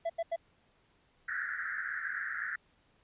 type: tone bursts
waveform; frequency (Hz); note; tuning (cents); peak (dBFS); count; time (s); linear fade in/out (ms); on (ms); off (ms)
triangle; 668; E5; +23; -28; 3; 0.05-0.362; 10; 48; 84
type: band-pass noise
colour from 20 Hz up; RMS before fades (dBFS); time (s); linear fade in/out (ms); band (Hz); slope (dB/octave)
pink; -37; 1.28-2.56; 5; 1400 to 1900; 96
effects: pink hiss -69 dBFS RMS until 3.03 s + resampled to 8000 Hz